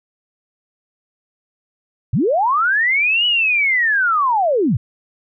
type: linear two-way sweep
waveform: sine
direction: up then down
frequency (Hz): 87.31 to 2960 to 87.31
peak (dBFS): -13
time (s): 2.13-4.77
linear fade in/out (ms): 5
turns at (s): 3.26
effects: none